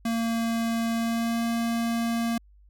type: tone with pitch glide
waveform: square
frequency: 229.2 to 231.7 Hz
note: A#3 to A#3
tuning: -29 to -10 cents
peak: -25 dBFS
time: 0.05-2.38 s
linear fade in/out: 5 ms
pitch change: +19 cents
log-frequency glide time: 0.94-1.43 s
effects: added 50 Hz sine -52 dBFS peak until 2.69 s